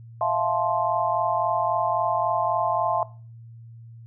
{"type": "chord", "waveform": "sine", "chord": "F major seventh", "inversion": "third", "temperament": "just", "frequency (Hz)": [654.8, 698.5, 873.1, 1047.7], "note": ["E5", "F5", "A5", "C6"], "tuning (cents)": [-12, 0, -14, 2], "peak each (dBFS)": -26, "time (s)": [0.21, 3.03], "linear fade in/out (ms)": 2, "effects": ["noise-tail reverb RT60 0.4 s tail -20 dB re dry", "added 115 Hz sine -41 dBFS peak until 4.06 s"]}